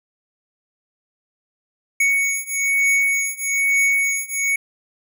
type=beating tone pair; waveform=square; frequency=2225 / 2226.1 Hz; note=C#7 / C#7; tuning=+6 / +7 cents; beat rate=1.1 Hz; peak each=-21 / -20 dBFS; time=2-4.56 s; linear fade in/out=5 ms; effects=none